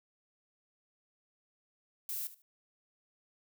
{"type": "noise with echo", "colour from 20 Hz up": "violet", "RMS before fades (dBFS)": -38, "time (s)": [2.09, 2.27], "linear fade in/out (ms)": 2, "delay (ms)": 75, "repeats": 2, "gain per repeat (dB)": -15, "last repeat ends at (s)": 2.42, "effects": []}